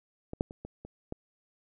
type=clicks; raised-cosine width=2 ms; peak=-24 / -13 / -30 / -27 / -30 / -22 dBFS; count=6; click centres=0.334 / 0.409 / 0.509 / 0.65 / 0.85 / 1.124 s; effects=none